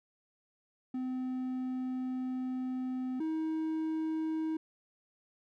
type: tone pair in turn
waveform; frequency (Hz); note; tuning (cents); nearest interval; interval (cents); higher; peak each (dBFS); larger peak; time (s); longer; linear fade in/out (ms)
triangle; 256.1 / 317.2; C4 / D#4; -37 / +33; major third; 370; second; -31 / -29; second; 0.94-3.2 / 3.2-4.57; first; 5
effects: none